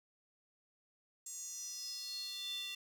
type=tone with high-pass filter sweep; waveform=square; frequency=392 Hz; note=G4; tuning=in tune; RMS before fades=-44 dBFS; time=1.26-2.75 s; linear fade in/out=5 ms; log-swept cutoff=7300 to 3100 Hz; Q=7.7; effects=none